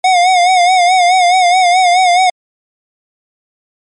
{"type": "tone with vibrato", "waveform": "square", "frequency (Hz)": 725, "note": "F#5", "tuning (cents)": -35, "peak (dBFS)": -7, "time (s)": [0.04, 2.3], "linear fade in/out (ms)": 5, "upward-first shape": "sine", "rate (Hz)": 4.7, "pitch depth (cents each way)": 70, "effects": ["low-pass 8000 Hz 12 dB/octave", "MP3 48 kbps"]}